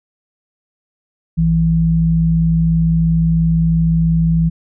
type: tone pair together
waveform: sine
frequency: 57.91 / 163.8 Hz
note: A#1 / E3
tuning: -11 / -11 cents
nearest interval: octave + tritone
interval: 1800 cents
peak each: -19 / -11 dBFS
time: 1.37-4.5 s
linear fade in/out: 20 ms
effects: none